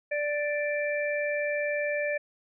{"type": "harmonic tone", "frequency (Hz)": 587.3, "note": "D5", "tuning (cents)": 0, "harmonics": [1, 3, 4], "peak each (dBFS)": [-28, -33, -34], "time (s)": [0.11, 2.18], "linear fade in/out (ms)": 10, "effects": []}